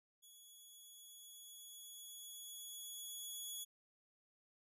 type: tone with level ramp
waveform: 10% pulse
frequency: 3373 Hz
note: G#7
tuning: 26 cents sharp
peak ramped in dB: -52 to -36 dBFS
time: 0.22-3.65 s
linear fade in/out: 20 ms
effects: resampled to 32000 Hz